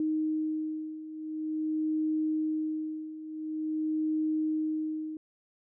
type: beating tone pair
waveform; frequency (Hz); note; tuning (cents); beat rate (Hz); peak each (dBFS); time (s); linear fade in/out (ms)
sine; 311.1 / 311.57; D#4 / D#4; 0 / +2; 0.47; -34 / -30; 0-5.17; 2
effects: none